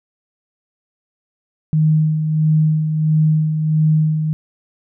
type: tone with tremolo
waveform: sine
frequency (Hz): 155.56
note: D#3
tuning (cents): 0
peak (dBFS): -10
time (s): 1.73-4.33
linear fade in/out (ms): 0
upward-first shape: sine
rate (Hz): 1.5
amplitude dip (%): 50
effects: none